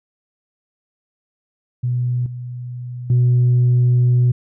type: tone with level steps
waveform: sine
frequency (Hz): 123.3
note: B2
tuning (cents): -2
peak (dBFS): -16 / -26 / -9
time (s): 1.83-4.32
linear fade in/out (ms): 10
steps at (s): 2.26 / 3.1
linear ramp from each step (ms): 2
effects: tanh soft clip ceiling -9 dBFS